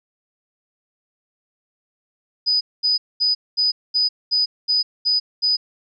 sine tone bursts, 4978 Hz, D#8, in tune, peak -15 dBFS, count 9, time 2.46-5.57 s, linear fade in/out 20 ms, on 150 ms, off 220 ms, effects none

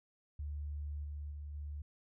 sine tone with level steps, 73.42 Hz, D2, in tune, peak -38 / -40 / -42 / -40 dBFS, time 0.39-1.82 s, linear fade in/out 5 ms, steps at 1.04 / 1.31 / 1.54 s, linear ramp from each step 5 ms, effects none

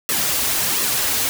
white noise with flanger, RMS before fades -20 dBFS, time 0.09-1.29 s, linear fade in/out 0 ms, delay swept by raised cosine 1.3 to 5.8 ms, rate 1.4 Hz, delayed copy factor -0.65, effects none

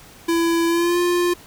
square tone with pitch glide, 334.8 to 351.6 Hz, E4 to F4, +27 to +12 cents, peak -17 dBFS, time 0.28-1.34 s, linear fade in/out 10 ms, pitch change +85 cents, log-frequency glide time 0.67-0.99 s, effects pink hiss -45 dBFS RMS until 1.46 s

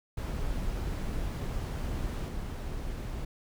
brown noise with level steps, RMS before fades -33 / -36 dBFS, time 0.17-3.25 s, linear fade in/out 5 ms, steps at 2.28 s, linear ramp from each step 5 ms, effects none

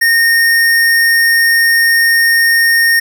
square tone, 1842 Hz, A#6, 21 cents flat, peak -8 dBFS, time 0.01-3 s, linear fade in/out 10 ms, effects 8-bit

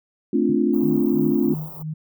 sine chord, D minor seventh, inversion second, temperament equal, 220 / 261.6 / 293.7 / 349.2 Hz, A3 / C4 / D4 / F4, 0 / 0 / 0 / 0 cents, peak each -22 dBFS, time 0.33-1.54 s, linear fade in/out 5 ms
sine tone with exponential decay, 155 Hz, D#3, 6 cents flat, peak -24 dBFS, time 0.49-0.64 s, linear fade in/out 5 ms, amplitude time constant 31 ms
white band-stop noise, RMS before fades -38 dBFS, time 0.73-1.83 s, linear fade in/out 10 ms, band 1100 to 16000 Hz, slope 48 dB/octave
sine tone with tremolo, 155.56 Hz, D#3, in tune, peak -25 dBFS, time 0.82-1.94 s, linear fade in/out 10 ms, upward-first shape sine, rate 3 Hz, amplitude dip 95%
effects none

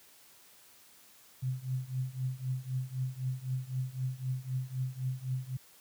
sine tone with tremolo, 129.2 Hz, C3, 21 cents flat, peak -28 dBFS, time 1.42-5.57 s, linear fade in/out 10 ms, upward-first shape triangle, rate 3.9 Hz, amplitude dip 95%, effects white hiss -59 dBFS RMS until 5.8 s + high-pass 60 Hz 12 dB/octave

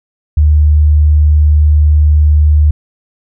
sine tone, 75.3 Hz, D2, 44 cents sharp, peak -4 dBFS, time 0.37-2.71 s, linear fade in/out 5 ms, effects none

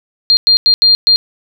sine tone bursts at uneven times, 4200 Hz, C8, 6 cents sharp, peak -5 dBFS, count 5, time 0.3-0.37 / 0.47-0.57 / 0.66-0.74 / 0.82-0.95 / 1.07-1.16 s, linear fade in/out 0 ms, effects none

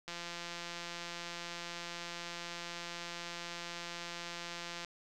click train, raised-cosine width 0.2 ms, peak -25 dBFS, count 821, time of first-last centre 0.08-4.847 s, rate 172 Hz, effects none

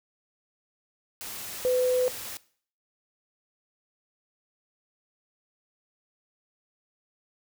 sine tone in noise, 504 Hz, B4, 35 cents sharp, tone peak -21 dBFS, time 1.65-2.08 s, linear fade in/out 0 ms, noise white, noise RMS -38 dBFS, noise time 1.21-2.37 s, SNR +14 dB, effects noise-tail reverb RT60 0.5 s tail -19 dB re dry

